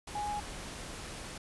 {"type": "tone in noise", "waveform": "sine", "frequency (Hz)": 830.6, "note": "G#5", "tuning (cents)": 0, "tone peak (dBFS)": -33, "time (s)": [0.15, 0.4], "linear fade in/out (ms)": 5, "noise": "pink", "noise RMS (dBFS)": -43, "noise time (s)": [0.07, 1.38], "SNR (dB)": 7, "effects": ["resampled to 24000 Hz"]}